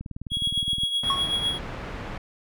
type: click train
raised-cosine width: 5 ms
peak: -22 dBFS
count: 17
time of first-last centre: 0.01-0.835 s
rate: 19.4 Hz
type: tone with tremolo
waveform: triangle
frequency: 3322 Hz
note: G#7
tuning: in tune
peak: -19 dBFS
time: 0.3-1.59 s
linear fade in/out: 50 ms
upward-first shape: triangle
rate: 7.9 Hz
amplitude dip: 65%
type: low-pass noise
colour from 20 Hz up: pink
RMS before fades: -35 dBFS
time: 1.03-2.18 s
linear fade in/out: 5 ms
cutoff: 2300 Hz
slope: 12 dB/octave
type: tone with exponential decay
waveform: triangle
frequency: 1100 Hz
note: C#6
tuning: 14 cents flat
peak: -18 dBFS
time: 1.1-1.34 s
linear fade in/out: 1 ms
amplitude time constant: 52 ms
effects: none